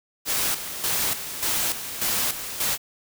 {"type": "noise with tremolo", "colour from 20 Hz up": "white", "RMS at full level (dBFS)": -24, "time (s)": [0.25, 2.78], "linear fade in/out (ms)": 50, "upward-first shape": "square", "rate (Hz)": 1.7, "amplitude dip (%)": 65, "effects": []}